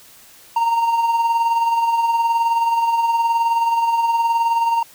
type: tone with tremolo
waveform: triangle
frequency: 925 Hz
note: A#5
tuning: 14 cents flat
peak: -11 dBFS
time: 0.56-4.83 s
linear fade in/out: 5 ms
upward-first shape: sine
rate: 19 Hz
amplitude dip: 45%
effects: white hiss -46 dBFS RMS until 4.94 s